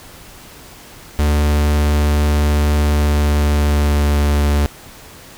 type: tone with pitch glide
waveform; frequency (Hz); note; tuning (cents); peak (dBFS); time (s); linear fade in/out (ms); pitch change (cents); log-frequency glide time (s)
45% pulse; 74 to 72.81; D2 to D2; +14 to -14; -12; 1.19-4.66; 0; -28; 2.89-4.31
effects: pink hiss -39 dBFS RMS until 5.37 s